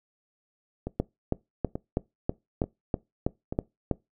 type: two click trains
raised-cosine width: 2 ms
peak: -18 / -11 dBFS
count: 4 / 10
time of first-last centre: 0.87-3.525 / 1-3.913 s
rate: 1.13 / 3.09 Hz
effects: noise-tail reverb RT60 0.2 s tail -22 dB re dry